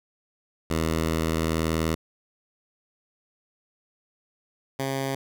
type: tone pair in turn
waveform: 10% pulse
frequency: 80.6 / 135.39 Hz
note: E2 / C#3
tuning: -38 / -40 cents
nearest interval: major sixth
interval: 898 cents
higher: second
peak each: -15 / -18 dBFS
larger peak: first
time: 0.7-1.95 / 4.79-5.15 s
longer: first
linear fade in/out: 5 ms
effects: none